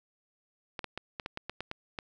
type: clicks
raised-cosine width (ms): 0.3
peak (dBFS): -20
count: 10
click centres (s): 0.792 / 0.843 / 0.976 / 1.198 / 1.261 / 1.374 / 1.496 / 1.606 / 1.714 / 1.988
effects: none